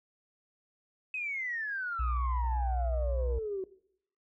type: exponential sweep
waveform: sine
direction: down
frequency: 2564 to 370 Hz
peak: -32 dBFS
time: 1.14-3.64 s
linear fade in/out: 2 ms
type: tone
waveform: sine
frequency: 61.3 Hz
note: B1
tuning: 12 cents flat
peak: -27 dBFS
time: 1.99-3.39 s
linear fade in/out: 10 ms
effects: noise-tail reverb RT60 0.7 s tail -19 dB re dry + tanh soft clip ceiling -24 dBFS